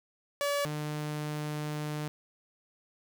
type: tone pair in turn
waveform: sawtooth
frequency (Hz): 572 / 150.46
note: D5 / D3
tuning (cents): -46 / +42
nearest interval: octave + major seventh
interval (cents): 2312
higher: first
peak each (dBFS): -24 / -29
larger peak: first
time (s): 0.41-0.65 / 0.65-2.08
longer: second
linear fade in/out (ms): 0
effects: none